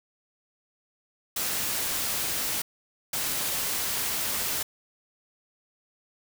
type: noise bursts at uneven times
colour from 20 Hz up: white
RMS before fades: -29 dBFS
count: 2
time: 1.36-2.62 / 3.13-4.63 s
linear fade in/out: 5 ms
effects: none